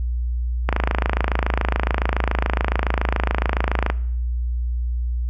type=click train; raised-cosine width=0.5 ms; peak=-4 dBFS; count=88; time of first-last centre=0.69-3.9 s; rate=27.1 Hz; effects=noise-tail reverb RT60 0.7 s tail -20 dB re dry + added 60 Hz sine -20 dBFS peak until 5.29 s